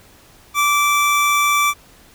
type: tone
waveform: 25% pulse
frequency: 1165 Hz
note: D6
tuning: 14 cents flat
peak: -10 dBFS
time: 0.54-1.74 s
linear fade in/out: 50 ms
effects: pink hiss -48 dBFS RMS until 2.14 s